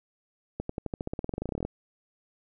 accelerating click train, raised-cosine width 2 ms, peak -18 dBFS, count 22, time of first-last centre 0.6-1.65 s, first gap 94 ms, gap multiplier 0.93, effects none

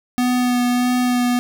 square tone with vibrato, 246.9 Hz, B3, in tune, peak -16 dBFS, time 0.18-1.39 s, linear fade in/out 0 ms, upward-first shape sine, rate 1.6 Hz, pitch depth 14 cents each way, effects none

